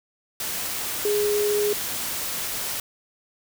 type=tone in noise; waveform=sine; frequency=415.3 Hz; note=G#4; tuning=in tune; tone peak=-20 dBFS; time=1.05-1.73 s; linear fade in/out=2 ms; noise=white; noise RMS=-29 dBFS; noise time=0.4-2.8 s; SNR=+6 dB; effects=none